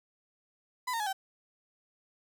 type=tone with pitch steps; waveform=35% pulse; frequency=1001 / 917.9 / 841.7 / 771.9 Hz; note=B5 / A#5 / G#5 / G5; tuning=+23 / -27 / +23 / -27 cents; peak=-29 dBFS; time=0.87-1.13 s; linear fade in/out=10 ms; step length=65 ms; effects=none